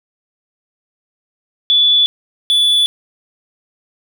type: tone pair in turn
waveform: sine / triangle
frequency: 3452 / 3452 Hz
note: A7 / A7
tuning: -34 / -34 cents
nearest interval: unison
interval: 0 cents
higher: neither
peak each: -8 dBFS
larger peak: neither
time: 1.7-2.06 / 2.5-2.86 s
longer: neither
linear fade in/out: 0 ms
effects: none